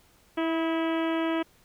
harmonic tone with a mistuned harmonic, 326.8 Hz, E4, 15 cents flat, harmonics 1 / 2 / 3 / 4 / 5 / 6 / 7 / 8 / 9 / 10, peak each -26 / -32 / -36 / -38 / -40 / -42 / -43 / -44 / -45 / -46 dBFS, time 0.37-1.43 s, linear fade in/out 10 ms, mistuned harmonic 4, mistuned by -31 cents, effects pink hiss -61 dBFS RMS until 1.64 s

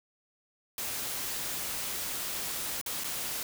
white noise with dropouts, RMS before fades -35 dBFS, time 0.78-3.43 s, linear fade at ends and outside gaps 2 ms, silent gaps 2.814-2.861 / 3.038-3.042 s, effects none

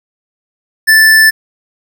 square tone, 1759 Hz, A6, 1 cent flat, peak -4 dBFS, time 0.87-1.31 s, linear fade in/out 20 ms, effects 7-bit

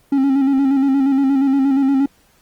triangle tone with vibrato, 272.2 Hz, C#4, 31 cents flat, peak -10 dBFS, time 0.12-2.06 s, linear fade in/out 5 ms, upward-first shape square, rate 8.5 Hz, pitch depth 41 cents each way, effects pink hiss -55 dBFS RMS until 2.41 s + Opus 24 kbps

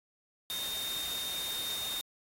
sine tone in noise, 3670 Hz, A#7, 28 cents flat, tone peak -35 dBFS, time 0.5-2.01 s, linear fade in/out 0 ms, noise white, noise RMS -40 dBFS, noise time 0.5-2.01 s, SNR +2 dB, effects AAC 48 kbps

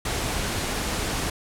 pink noise, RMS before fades -27 dBFS, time 0.05-1.3 s, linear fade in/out 5 ms, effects low-pass 11000 Hz 12 dB/octave

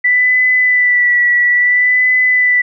sine tone with vibrato, 1975.5 Hz, B6, in tune, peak -8 dBFS, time 0.04-2.62 s, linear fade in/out 10 ms, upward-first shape sine, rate 0.59 Hz, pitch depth 29 cents each way, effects none

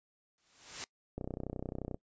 white noise with exponential growth, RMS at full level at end -37 dBFS, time 0.38-0.84 s, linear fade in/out 0 ms, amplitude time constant 100 ms
click train, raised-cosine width 2 ms, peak -25 dBFS, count 25, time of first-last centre 1.18-1.944 s, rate 31.4 Hz
effects noise-tail reverb RT60 0.1 s tail -23 dB re dry + resampled to 16000 Hz

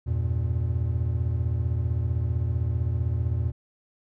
triangle chord, E diminished, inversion none, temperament equal with one note detuned, 82.41 / 98 / 117.96 Hz, E2 / G2 / Bb2, 0 / 0 / +21 cents, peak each -24 / -30 / -25 dBFS, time 0.06-3.52 s, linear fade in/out 20 ms, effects none

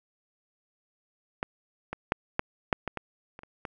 clicks, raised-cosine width 0.5 ms, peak -14 / -18 / -8 / -9 / -7 / -16 / -18 / -28 / -30 / -20 dBFS, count 10, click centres 1.429 / 1.93 / 2.121 / 2.394 / 2.728 / 2.877 / 2.973 / 3.391 / 3.434 / 3.652 s, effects none

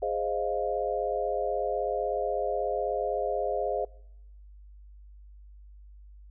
sine chord, F minor seventh, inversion first, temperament equal, 415.3 / 523.3 / 622.3 / 698.5 Hz, Ab4 / C5 / Eb5 / F5, 0 / 0 / 0 / 0 cents, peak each -32 dBFS, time 0.02-3.85 s, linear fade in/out 5 ms, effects noise-tail reverb RT60 0.9 s tail -26 dB re dry + added 50 Hz sine -47 dBFS peak until 6.3 s

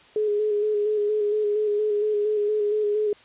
sine tone with vibrato, 420.3 Hz, G#4, 21 cents sharp, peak -20 dBFS, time 0.16-3.13 s, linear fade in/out 2 ms, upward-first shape square, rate 4.3 Hz, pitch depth 26 cents each way, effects white hiss -52 dBFS RMS until 3.24 s + resampled to 8000 Hz

